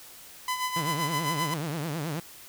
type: tone with tremolo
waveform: sawtooth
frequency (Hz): 1008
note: B5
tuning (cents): +35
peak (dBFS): -22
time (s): 0.48-1.54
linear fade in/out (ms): 2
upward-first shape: sine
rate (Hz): 7.7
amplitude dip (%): 60
type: tone with vibrato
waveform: sawtooth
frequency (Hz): 155.56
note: D#3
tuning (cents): 0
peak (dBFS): -26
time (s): 0.76-2.2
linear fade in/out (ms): 5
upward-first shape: triangle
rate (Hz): 9.3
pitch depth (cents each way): 210
effects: white hiss -48 dBFS RMS until 2.48 s